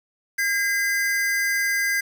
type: tone pair together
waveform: square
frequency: 1618 / 2040 Hz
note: G#6 / C7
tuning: -46 / -44 cents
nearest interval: major third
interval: 402 cents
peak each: -24 dBFS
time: 0.38-2.01 s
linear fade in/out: 10 ms
effects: 8-bit